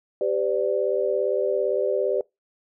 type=chord; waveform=sine; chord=G suspended fourth; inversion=none; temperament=equal with one note detuned; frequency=392 / 509.8 / 587.3 Hz; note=G4 / C5 / D5; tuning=0 / -45 / 0 cents; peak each=-25 dBFS; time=0.21-2.21 s; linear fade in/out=2 ms; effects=noise-tail reverb RT60 0.2 s tail -24 dB re dry